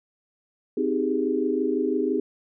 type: chord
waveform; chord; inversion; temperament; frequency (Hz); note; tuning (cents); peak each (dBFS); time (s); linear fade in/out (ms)
sine; Ab major seventh; first; just; 259.6 / 311.5 / 389.3 / 415.3; C4 / Eb4 / G4 / Ab4; -13 / +2 / -12 / 0; -27; 0.77-2.2; 5
effects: none